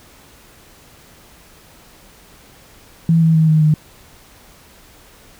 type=tone with pitch steps; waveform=sine; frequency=164.81 / 161.89 / 159.01 / 156.19 / 153.42 Hz; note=E3 / E3 / D#3 / D#3 / D#3; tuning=0 / -31 / +38 / +7 / -24 cents; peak=-9 dBFS; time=3.09-3.74 s; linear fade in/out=2 ms; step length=130 ms; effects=pink hiss -46 dBFS RMS until 5.39 s